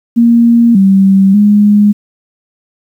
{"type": "tone with pitch steps", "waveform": "sine", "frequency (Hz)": [234.2, 193.6, 206.9], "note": ["A#3", "G3", "G#3"], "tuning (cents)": [8, -21, -6], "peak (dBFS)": -3, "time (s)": [0.16, 1.93], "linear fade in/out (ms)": 20, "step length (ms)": 590, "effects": ["7-bit"]}